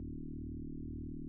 sine tone with frequency modulation, 116.54 Hz, A#2, in tune, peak -40 dBFS, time 0-1.28 s, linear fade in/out 0 ms, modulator 38.5 Hz, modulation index 5.1, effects none

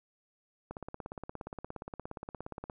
click train, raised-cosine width 1 ms, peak -26 dBFS, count 35, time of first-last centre 0.71-2.698 s, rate 17.1 Hz, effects none

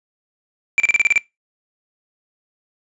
triangle tone bursts, 2349 Hz, D7, in tune, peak -9 dBFS, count 8, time 0.78-1.178 s, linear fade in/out 0 ms, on 20 ms, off 34 ms, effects noise-tail reverb RT60 0.2 s tail -22 dB re dry + resampled to 22050 Hz

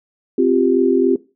sine chord, C suspended fourth, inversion none, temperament just, 261.6 / 348.8 / 392.4 Hz, C4 / F4 / G4, 0 / -2 / +2 cents, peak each -16 dBFS, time 0.38-1.16 s, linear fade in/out 5 ms, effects noise-tail reverb RT60 0.3 s tail -19 dB re dry

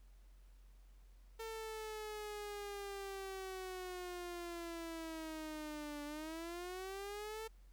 sawtooth linear two-way sweep, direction down then up, 450 to 291.1 to 447.9 Hz, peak -40 dBFS, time 1.39-7.48 s, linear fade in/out 10 ms, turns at 6.04 s, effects added 45 Hz sine -58 dBFS peak until 7.72 s + pink hiss -75 dBFS RMS until 7.72 s

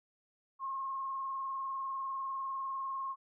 sine tone with vibrato, 1075 Hz, C6, 47 cents sharp, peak -35 dBFS, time 0.59-3.16 s, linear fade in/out 50 ms, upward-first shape sine, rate 20 Hz, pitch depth 39 cents each way, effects none

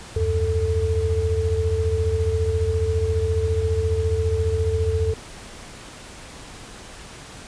sine tone cluster, 77.7 / 92.3 / 442.9 Hz, D#2 / F#2 / A4, -2 / -4 / +11 cents, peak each -23 dBFS, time 0.16-5.14 s, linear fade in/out 5 ms, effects pink hiss -40 dBFS RMS until 7.47 s + resampled to 22050 Hz

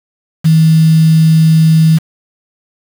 sine tone with quantisation, 160 Hz, D#3, 49 cents sharp, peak -4 dBFS, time 0.44-1.99 s, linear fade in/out 20 ms, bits 4, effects none

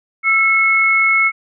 sine tone pair together, 1329.3 / 2185 Hz, E6 / C#7, +14 / -26 cents, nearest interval major sixth, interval 860 cents, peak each -18 / -11 dBFS, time 0.23-1.32 s, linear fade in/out 50 ms, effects none

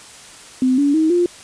sine tone with pitch steps, 256.9 / 285 / 316.3 / 350.9 Hz, C4 / C#4 / D#4 / F4, -32 / +48 / +29 / +8 cents, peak -12 dBFS, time 0.62-1.26 s, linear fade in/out 2 ms, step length 160 ms, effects white hiss -40 dBFS RMS until 1.43 s + resampled to 22050 Hz

